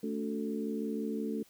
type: harmonic tone with a mistuned harmonic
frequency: 73.42 Hz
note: D2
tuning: in tune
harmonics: 3 / 4 / 5 / 6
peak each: -35 / -38 / -42 / -39 dBFS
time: 0.03-1.43 s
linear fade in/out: 5 ms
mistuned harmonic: 4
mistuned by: -46 cents
effects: white hiss -63 dBFS RMS until 1.49 s